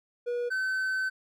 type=tone pair in turn; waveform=triangle; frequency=483.2 / 1528.3 Hz; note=B4 / G6; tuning=-38 / -44 cents; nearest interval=octave + minor sixth; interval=1994 cents; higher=second; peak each=-26 / -25 dBFS; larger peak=second; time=0.26-0.5 / 0.5-1.1 s; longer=second; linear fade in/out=20 ms; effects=none